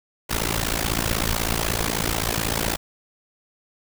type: noise with amplitude modulation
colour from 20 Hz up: pink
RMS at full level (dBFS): -20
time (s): 0.29-2.77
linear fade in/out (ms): 20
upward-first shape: sine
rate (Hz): 56.1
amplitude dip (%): 95
effects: none